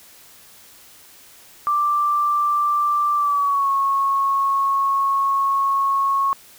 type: tone with pitch glide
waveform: sine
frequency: 1177 to 1098.2 Hz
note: D6 to C#6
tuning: +3 to -17 cents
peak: -16 dBFS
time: 1.67-6.33 s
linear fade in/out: 0 ms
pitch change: -120 cents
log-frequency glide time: 3.16-3.7 s
effects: white hiss -47 dBFS RMS until 6.58 s